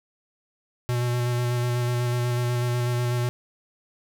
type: tone with vibrato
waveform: square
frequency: 121.8 Hz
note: B2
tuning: 24 cents flat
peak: -23 dBFS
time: 0.89-3.29 s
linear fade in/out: 0 ms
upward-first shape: square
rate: 8.1 Hz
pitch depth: 14 cents each way
effects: none